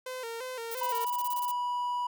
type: tone with vibrato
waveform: sawtooth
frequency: 485.1 Hz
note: B4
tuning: 31 cents flat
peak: -32 dBFS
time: 0.06-1.05 s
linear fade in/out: 5 ms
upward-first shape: square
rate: 2.9 Hz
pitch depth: 92 cents each way
type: noise bursts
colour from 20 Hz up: violet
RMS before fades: -38 dBFS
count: 14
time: 0.71-1.515 s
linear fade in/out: 5 ms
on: 38 ms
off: 21 ms
type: tone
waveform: triangle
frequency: 978 Hz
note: B5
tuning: 17 cents flat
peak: -27 dBFS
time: 0.81-2.07 s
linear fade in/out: 5 ms
effects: none